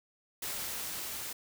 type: noise with level ramp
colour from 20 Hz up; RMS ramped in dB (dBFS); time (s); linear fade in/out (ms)
white; -37 to -40; 0.42-1.33; 5
effects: none